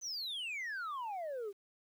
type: exponential sweep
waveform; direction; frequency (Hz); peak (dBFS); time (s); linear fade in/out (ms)
sine; down; 6272 to 382.1; -35; 0.01-1.53; 50
effects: tanh soft clip ceiling -37 dBFS + 11-bit